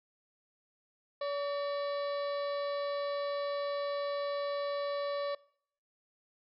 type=harmonic tone with a mistuned harmonic; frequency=570 Hz; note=C#5; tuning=48 cents sharp; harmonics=1 / 2 / 3 / 4 / 5 / 6 / 7 / 8 / 9; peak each=-33 / -40 / -49 / -53 / -57 / -55 / -49 / -56 / -62 dBFS; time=1.21-5.35 s; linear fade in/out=5 ms; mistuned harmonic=3; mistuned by=+95 cents; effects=noise-tail reverb RT60 0.6 s tail -22 dB re dry